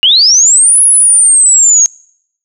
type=linear two-way sweep; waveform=sine; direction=up then down; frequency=2794 to 10548 to 6470 Hz; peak=-3 dBFS; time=0.03-1.86 s; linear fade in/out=0 ms; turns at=0.83 s; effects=noise-tail reverb RT60 0.7 s tail -26 dB re dry